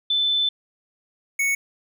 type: tone pair in turn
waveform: sine / square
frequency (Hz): 3520 / 2217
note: A7 / C#7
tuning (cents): 0 / 0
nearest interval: minor sixth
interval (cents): 800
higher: first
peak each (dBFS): -18 / -20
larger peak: first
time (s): 0.1-0.49 / 1.39-1.55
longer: first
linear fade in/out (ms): 5
effects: none